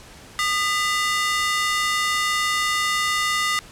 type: ring-modulated tone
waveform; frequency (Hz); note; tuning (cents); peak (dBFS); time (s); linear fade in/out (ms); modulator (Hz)
sawtooth; 1612; G6; +48; -13; 0.39-3.59; 0; 387
effects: pink hiss -44 dBFS RMS until 3.71 s + low-pass 10000 Hz 12 dB/octave